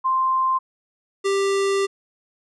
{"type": "tone pair in turn", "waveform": ["sine", "square"], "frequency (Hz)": [1046.5, 393.8], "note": ["C6", "G4"], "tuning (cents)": [0, 8], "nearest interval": "octave + perfect fourth", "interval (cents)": 1692, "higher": "first", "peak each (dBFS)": [-17, -19], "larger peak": "first", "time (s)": [[0.04, 0.59], [1.24, 1.87]], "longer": "second", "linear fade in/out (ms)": 20, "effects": ["resampled to 22050 Hz"]}